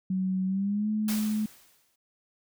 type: tone with pitch glide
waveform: sine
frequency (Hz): 187.5 to 214.1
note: F#3 to A3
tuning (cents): +23 to -47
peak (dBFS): -25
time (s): 0.1-1.46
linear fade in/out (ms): 5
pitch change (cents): +230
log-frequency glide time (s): 0.46-0.89
type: noise with exponential decay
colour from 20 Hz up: white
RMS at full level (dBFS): -33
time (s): 1.08-1.96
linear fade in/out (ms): 5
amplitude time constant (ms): 190
effects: none